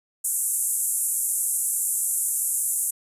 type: band-pass noise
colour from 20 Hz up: white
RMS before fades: -25 dBFS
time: 0.24-2.91 s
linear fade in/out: 10 ms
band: 7600 to 12000 Hz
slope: 48 dB/octave
effects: resampled to 32000 Hz